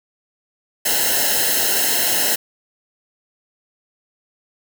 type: noise with comb filter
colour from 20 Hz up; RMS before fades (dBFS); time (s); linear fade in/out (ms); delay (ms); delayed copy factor
white; -18; 0.85-2.36; 10; 0.85; -1
effects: none